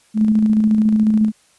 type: tone with tremolo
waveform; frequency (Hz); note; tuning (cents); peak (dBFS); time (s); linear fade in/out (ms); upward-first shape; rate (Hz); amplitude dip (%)
sine; 215.6; A3; -35; -10; 0.14-1.32; 50; square; 14; 30
effects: white hiss -55 dBFS RMS until 1.58 s + resampled to 24000 Hz